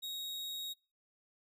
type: tone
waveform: 40% pulse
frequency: 3774 Hz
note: A#7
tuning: 21 cents sharp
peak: -38 dBFS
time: 0.02-0.74 s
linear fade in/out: 20 ms
effects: noise-tail reverb RT60 0.3 s tail -23 dB re dry